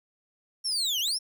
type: linear two-way sweep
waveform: 35% pulse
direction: down then up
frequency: 5588 to 2782 to 5588 Hz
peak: -24 dBFS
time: 0.64-1.19 s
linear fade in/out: 20 ms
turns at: 1 s
type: click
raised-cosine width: 0.2 ms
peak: -30 dBFS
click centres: 1.082 s
effects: none